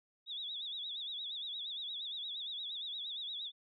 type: tone with vibrato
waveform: sine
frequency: 3600 Hz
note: A7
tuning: 39 cents sharp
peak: -39 dBFS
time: 0.26-3.52 s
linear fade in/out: 50 ms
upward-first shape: sine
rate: 8.6 Hz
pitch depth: 130 cents each way
effects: none